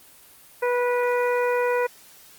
harmonic tone, 489.3 Hz, B4, 16 cents flat, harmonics 1 / 2 / 3 / 4 / 5, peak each -21 / -27 / -31 / -33 / -35 dBFS, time 0.62-1.87 s, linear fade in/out 10 ms, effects white hiss -50 dBFS RMS until 2.38 s + Opus 24 kbps

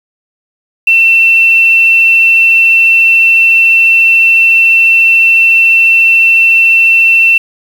sine tone with quantisation, 2693 Hz, E7, 36 cents sharp, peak -3 dBFS, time 0.87-7.38 s, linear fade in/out 5 ms, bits 5, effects none

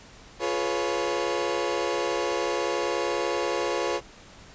30% pulse chord, C# dominant seventh, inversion first, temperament equal with one note detuned, 349.2 / 423.3 / 493.9 / 554.4 Hz, E#4 / G#4 / B4 / C#5, 0 / +33 / 0 / 0 cents, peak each -28 dBFS, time 0.39-4.01 s, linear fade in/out 50 ms, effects pink hiss -49 dBFS RMS until 4.54 s + resampled to 16000 Hz

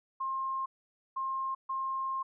sine tone bursts at uneven times, 1064 Hz, C6, 29 cents sharp, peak -31 dBFS, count 3, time 0.2-0.66 / 1.16-1.55 / 1.69-2.23 s, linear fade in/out 10 ms, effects none

